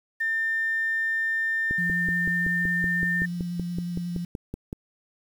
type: tone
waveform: sine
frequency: 1800 Hz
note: A6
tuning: 39 cents sharp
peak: -23 dBFS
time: 0.2-3.26 s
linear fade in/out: 10 ms
type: click train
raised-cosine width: 3 ms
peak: -19 dBFS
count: 17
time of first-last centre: 1.71-4.729 s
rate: 5.3 Hz
type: tone with vibrato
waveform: sine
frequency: 174.61 Hz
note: F3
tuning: in tune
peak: -28 dBFS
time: 1.78-4.25 s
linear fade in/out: 5 ms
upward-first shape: triangle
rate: 11 Hz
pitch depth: 19 cents each way
effects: 8-bit